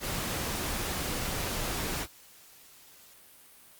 pink noise, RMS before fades -33 dBFS, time 0-2.07 s, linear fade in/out 50 ms, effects white hiss -55 dBFS RMS until 3.79 s + Opus 48 kbps

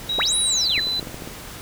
sine tone with pitch glide, 3837 to 4007 Hz, A#7 to B7, +49 to +24 cents, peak -21 dBFS, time 0.09-1 s, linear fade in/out 5 ms, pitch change +75 cents, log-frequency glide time 0.25-0.68 s
sine linear two-way sweep, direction up then down, 109.1 to 10548 to 1654 Hz, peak -20 dBFS, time 0.18-0.8 s, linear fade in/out 5 ms, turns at 0.37 s
clicks, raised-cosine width 2 ms, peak -20 dBFS, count 8, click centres 0.779 / 0.87 / 0.995 / 1.028 / 1.072 / 1.144 / 1.222 / 1.275 s
effects pink hiss -37 dBFS RMS until 1.61 s

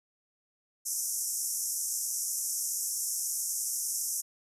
pink band-pass noise, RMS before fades -33 dBFS, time 0.85-4.22 s, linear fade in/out 20 ms, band 5500 to 13000 Hz, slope 96 dB/octave, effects none

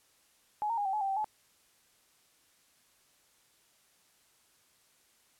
sine tone with pitch steps, 842 / 920 / 819 / 771 / 850 / 783 / 776 / 855 Hz, G#5 / A#5 / G#5 / G5 / G#5 / G5 / G5 / A5, +24 / -23 / -24 / -29 / +40 / -2 / -18 / -50 cents, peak -29 dBFS, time 0.62-1.244 s, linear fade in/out 0 ms, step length 78 ms, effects white hiss -67 dBFS RMS until 5.39 s + low-pass 12000 Hz 12 dB/octave

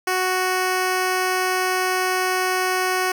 10% pulse tone, 370 Hz, F#4, in tune, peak -11 dBFS, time 0.07-3.12 s, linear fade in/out 5 ms, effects none

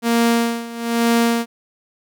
sawtooth tone with tremolo, 233.1 Hz, A#3, in tune, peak -9 dBFS, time 0.02-1.46 s, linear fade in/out 50 ms, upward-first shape sine, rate 1.1 Hz, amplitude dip 85%, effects none

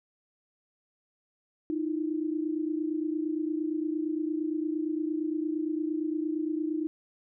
sine tone pair together, 308 / 336.7 Hz, D#4 / E4, -17 / +37 cents, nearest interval major second, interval 154 cents, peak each -29 / -33 dBFS, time 1.7-6.87 s, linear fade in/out 0 ms, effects none

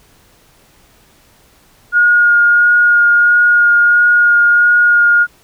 sine tone with vibrato, 1430 Hz, F6, 41 cents sharp, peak -6 dBFS, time 1.92-5.27 s, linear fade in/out 50 ms, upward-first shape sine, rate 1.5 Hz, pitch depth 11 cents each way, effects pink hiss -49 dBFS RMS until 5.43 s

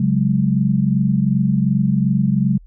sine chord, C# suspended fourth, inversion none, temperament equal with one note detuned, 137.63 / 185 / 207.7 Hz, C#3 / F#3 / G#3, -12 / 0 / 0 cents, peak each -18 dBFS, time 0-2.58 s, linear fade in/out 5 ms, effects added 41 Hz sine -40 dBFS peak until 2.66 s

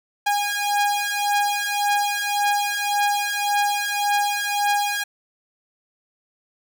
sawtooth beating tone pair, 818 / 819.8 Hz, G#5 / G#5, -26 / -23 cents, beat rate 1.8 Hz, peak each -19 dBFS, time 0.26-5.04 s, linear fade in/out 10 ms, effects none

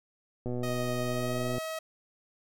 click train, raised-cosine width 2 ms, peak -22 dBFS, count 139, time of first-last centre 0.46-1.582 s, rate 123 Hz
sawtooth tone with pitch glide, 625 to 638.9 Hz, D#5 to D#5, +8 to +46 cents, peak -30 dBFS, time 0.63-1.79 s, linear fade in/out 5 ms, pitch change +38 cents, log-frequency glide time 1.03-1.55 s
effects none

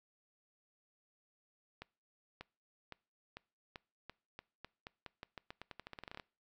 accelerating click train, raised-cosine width 0.3 ms, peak -30 dBFS, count 25, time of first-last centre 1.82-6.198 s, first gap 590 ms, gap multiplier 0.87, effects noise-tail reverb RT60 0.4 s tail -24 dB re dry

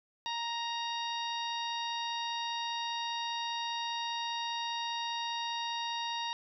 harmonic tone, 935 Hz, A#5, 5 cents sharp, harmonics 1 / 2 / 3 / 4 / 5 / 6, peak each -36 / -44 / -42 / -39 / -47 / -49 dBFS, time 0.26-6.33 s, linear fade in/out 0 ms, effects none

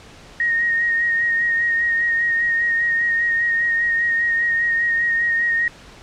sine tone with vibrato, 1864.7 Hz, A#6, in tune, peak -16 dBFS, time 0.4-5.68 s, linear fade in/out 2 ms, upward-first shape sine, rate 5 Hz, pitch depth 25 cents each way, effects pink hiss -43 dBFS RMS until 6.02 s + low-pass 6000 Hz 12 dB/octave

